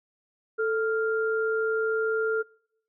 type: tone pair together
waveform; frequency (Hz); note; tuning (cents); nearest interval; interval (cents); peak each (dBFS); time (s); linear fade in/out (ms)
sine; 442 / 1396.9; A4 / F6; +8 / 0; octave + minor sixth; 1992; -24 / -29; 0.58-2.43; 20
effects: noise-tail reverb RT60 0.7 s tail -25 dB re dry